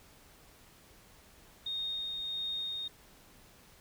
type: tone with tremolo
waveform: sine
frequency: 3700 Hz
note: A#7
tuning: 14 cents flat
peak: -33 dBFS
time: 1.66-2.88 s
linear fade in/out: 5 ms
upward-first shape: sine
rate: 1.5 Hz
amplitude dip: 25%
effects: pink hiss -59 dBFS RMS until 3.8 s